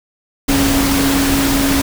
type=tone in noise; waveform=sine; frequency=275.5 Hz; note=C#4; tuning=11 cents flat; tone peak=-14 dBFS; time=0.48-1.82 s; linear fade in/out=10 ms; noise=pink; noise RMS=-17 dBFS; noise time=0.48-1.82 s; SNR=0 dB; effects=none